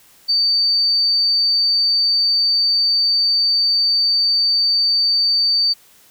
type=tone; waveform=sine; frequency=4594 Hz; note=D8; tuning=39 cents flat; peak=-13 dBFS; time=0.28-5.74 s; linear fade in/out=20 ms; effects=white hiss -50 dBFS RMS until 6.1 s